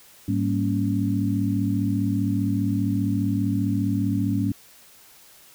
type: tone cluster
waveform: sine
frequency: 105.7 / 199.2 / 234.3 / 279.2 Hz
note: G#2 / G3 / A#3 / C#4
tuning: +31 / +28 / +9 / +13 cents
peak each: -25 / -26 / -29 / -25 dBFS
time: 0.28-4.52 s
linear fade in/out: 5 ms
effects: white hiss -51 dBFS RMS until 5.54 s